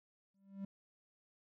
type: tone with exponential growth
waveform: triangle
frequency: 196 Hz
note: G3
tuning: in tune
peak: -36 dBFS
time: 0.34-0.65 s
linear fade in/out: 5 ms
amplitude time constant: 66 ms
effects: none